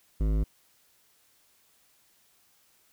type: tone with hard clipping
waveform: sine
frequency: 52.8 Hz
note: G#1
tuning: 29 cents sharp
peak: -25 dBFS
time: 0.2-0.44 s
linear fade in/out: 10 ms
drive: 14 dB
effects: white hiss -65 dBFS RMS until 2.92 s